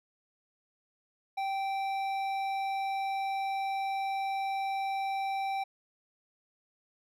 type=tone with hard clipping; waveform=sine; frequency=780 Hz; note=G5; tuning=9 cents flat; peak=-32 dBFS; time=1.37-5.64 s; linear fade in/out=10 ms; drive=10 dB; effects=none